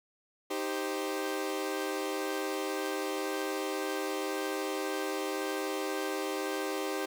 sawtooth chord, C minor, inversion first, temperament equal, 311.1 / 392 / 523.3 Hz, Eb4 / G4 / C5, 0 / 0 / 0 cents, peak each -33 / -31 / -34 dBFS, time 0.5-7.06 s, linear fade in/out 10 ms, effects none

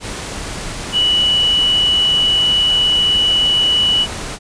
sine tone in noise, 2948 Hz, F#7, 7 cents flat, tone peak -11 dBFS, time 0.92-4.07 s, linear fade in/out 50 ms, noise pink, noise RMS -26 dBFS, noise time 0-4.39 s, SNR +12 dB, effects resampled to 22050 Hz

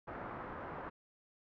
white low-pass noise, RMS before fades -45 dBFS, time 0.07-0.9 s, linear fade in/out 10 ms, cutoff 1400 Hz, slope 24 dB/octave, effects none

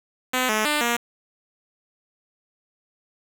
5% pulse tone with pitch steps, 254.7 / 215.6 / 298.3 / 237.1 Hz, C4 / A3 / D4 / A#3, -46 / -35 / +27 / +30 cents, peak -9 dBFS, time 0.33-0.97 s, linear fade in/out 10 ms, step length 160 ms, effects 7-bit

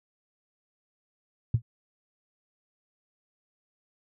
sine tone with exponential decay, 115.8 Hz, A#2, 11 cents flat, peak -15 dBFS, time 1.54-1.62 s, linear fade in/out 5 ms, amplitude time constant 16 ms, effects tanh soft clip ceiling -12 dBFS

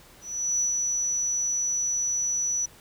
sine tone with ADSR envelope, 5920 Hz, F#8, in tune, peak -20 dBFS, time 0.21-2.66 s, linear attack 390 ms, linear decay 120 ms, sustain -3 dB, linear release 10 ms, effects tanh soft clip ceiling -19 dBFS + pink hiss -52 dBFS RMS until 2.8 s

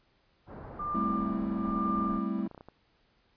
pink low-pass noise, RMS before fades -44 dBFS, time 0.46-2.21 s, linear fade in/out 50 ms, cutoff 1300 Hz, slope 24 dB/octave
sine tone with tremolo, 1193 Hz, D6, 27 cents sharp, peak -29 dBFS, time 0.79-2.43 s, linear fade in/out 5 ms, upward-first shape sine, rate 1.1 Hz, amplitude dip 90%
triangle chord, A minor seventh, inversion third, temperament equal, 196 / 220 / 261.6 / 329.6 Hz, G3 / A3 / C4 / E4, 0 / 0 / 0 / 0 cents, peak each -31 / -32 / -35 / -35 dBFS, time 0.94-2.48 s, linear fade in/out 10 ms
clicks, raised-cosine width 1 ms, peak -33 dBFS, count 7, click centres 2.389 / 2.464 / 2.513 / 2.547 / 2.578 / 2.609 / 2.686 s
effects pink hiss -69 dBFS RMS until 3.36 s + resampled to 11025 Hz

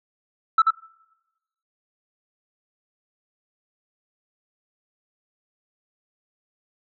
sine tone with echo, 1318.5 Hz, E6, in tune, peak -10 dBFS, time 0.58-0.62 s, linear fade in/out 5 ms, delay 86 ms, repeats 1, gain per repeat -3 dB, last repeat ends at 0.706 s, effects noise-tail reverb RT60 1.0 s tail -24 dB re dry + tanh soft clip ceiling -10 dBFS

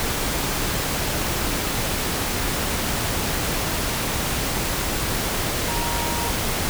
sine tone in noise, 940 Hz, A#5, 14 cents sharp, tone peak -29 dBFS, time 5.68-6.3 s, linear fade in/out 0 ms, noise pink, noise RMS -24 dBFS, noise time 0-6.69 s, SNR -8 dB, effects none

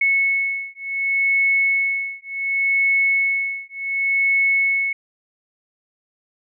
sine beating tone pair, 2200 / 2200.68 Hz, C#7 / C#7, -14 / -13 cents, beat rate 0.68 Hz, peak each -20 dBFS, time 0.01-4.93 s, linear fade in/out 5 ms, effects none

